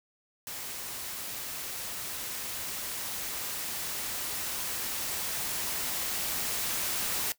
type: noise with level ramp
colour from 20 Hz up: white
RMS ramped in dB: -39 to -31 dBFS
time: 0.47-7.32 s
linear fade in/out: 0 ms
effects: noise-tail reverb RT60 0.1 s tail -17 dB re dry